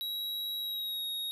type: tone with pitch glide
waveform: square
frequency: 3864 to 3761 Hz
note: B7 to A#7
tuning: -39 to +15 cents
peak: -34 dBFS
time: 0.01-1.31 s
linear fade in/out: 0 ms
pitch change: -46 cents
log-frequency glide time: 0.59-1.05 s
effects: none